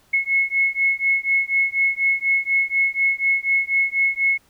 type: beating tone pair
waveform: sine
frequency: 2181 / 2185.1 Hz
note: C#7 / C#7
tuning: -29 / -25 cents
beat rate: 4.1 Hz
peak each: -20 dBFS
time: 0.13-4.38 s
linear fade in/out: 10 ms
effects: pink hiss -58 dBFS RMS until 4.49 s